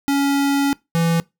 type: tone pair in turn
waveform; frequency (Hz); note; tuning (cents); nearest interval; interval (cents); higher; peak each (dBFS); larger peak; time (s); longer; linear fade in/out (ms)
square; 279.9 / 166.86; C#4 / E3; +17 / +21; major sixth; 896; first; -16; neither; 0.08-0.73 / 0.95-1.2; first; 0
effects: noise-tail reverb RT60 0.2 s tail -22 dB re dry

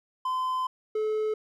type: tone pair in turn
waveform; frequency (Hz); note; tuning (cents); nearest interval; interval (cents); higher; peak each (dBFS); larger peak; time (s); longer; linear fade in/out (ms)
triangle; 1026 / 431.4; C6 / A4; -34 / -34; octave + minor third; 1500; first; -24 / -23; second; 0.25-0.67 / 0.95-1.34; first; 5
effects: none

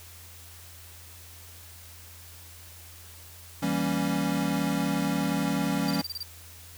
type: chord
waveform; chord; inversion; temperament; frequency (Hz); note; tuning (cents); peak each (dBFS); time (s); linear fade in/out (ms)
square; E diminished seventh; none; equal; 164.81 / 196 / 233.1 / 277.2; E3 / G3 / Bb3 / Db4; 0 / 0 / 0 / 0; -32 / -31 / -34 / -30; 3.62-6.02; 10
type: tone bursts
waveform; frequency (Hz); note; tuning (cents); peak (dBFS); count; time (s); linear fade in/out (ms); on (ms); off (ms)
45% pulse; 4699; D8; 0; -31; 7; 5.88-6.23; 2; 26; 28
effects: added 85 Hz sine -49 dBFS peak until 6.77 s + white hiss -49 dBFS RMS until 6.77 s

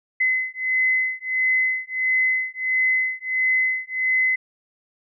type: beating tone pair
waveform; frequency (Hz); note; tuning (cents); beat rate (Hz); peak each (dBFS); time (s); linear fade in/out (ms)
sine; 2036 / 2037.5; C7 / C7; -48 / -47; 1.5; -22 / -22; 0.2-4.36; 10
effects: none

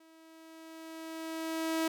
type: tone with level ramp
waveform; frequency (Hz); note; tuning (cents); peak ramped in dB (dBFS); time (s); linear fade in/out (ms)
sawtooth; 323.1; E4; -35; -54 to -24; 0-1.88; 5
effects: none

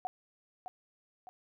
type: tone with echo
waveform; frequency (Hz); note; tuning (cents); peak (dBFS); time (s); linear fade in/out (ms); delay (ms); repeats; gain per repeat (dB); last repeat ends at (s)
sine; 740; F#5; 0; -32; 0.05-0.07; 0; 610; 2; -7; 1.29
effects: none

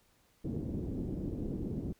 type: low-pass noise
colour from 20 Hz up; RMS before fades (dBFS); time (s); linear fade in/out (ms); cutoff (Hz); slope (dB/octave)
white; -37; 0.44-1.93; 10; 330; 24
effects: pink hiss -69 dBFS RMS until 1.99 s

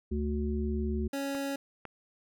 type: harmonic tone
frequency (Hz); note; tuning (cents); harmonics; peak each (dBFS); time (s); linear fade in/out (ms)
73.42; D2; 0; 1 / 3 / 5; -31 / -33 / -36; 0.11-1.08; 10
type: tone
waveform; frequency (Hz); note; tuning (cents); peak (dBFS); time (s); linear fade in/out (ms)
25% pulse; 277.2; C#4; 0; -28; 1.13-1.56; 5
type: clicks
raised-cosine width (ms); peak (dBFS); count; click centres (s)
0.5; -26; 2; 1.35 / 1.853
effects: none

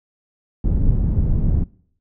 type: low-pass noise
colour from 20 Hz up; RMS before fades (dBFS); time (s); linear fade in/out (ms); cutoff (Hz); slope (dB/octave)
pink; -17; 0.64-1.64; 5; 150; 12
effects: noise-tail reverb RT60 0.6 s tail -23 dB re dry

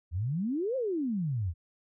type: exponential two-way sweep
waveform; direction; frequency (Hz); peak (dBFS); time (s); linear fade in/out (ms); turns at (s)
sine; up then down; 77.78 to 547 to 77.78; -28; 0.11-1.54; 50; 0.76
effects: none

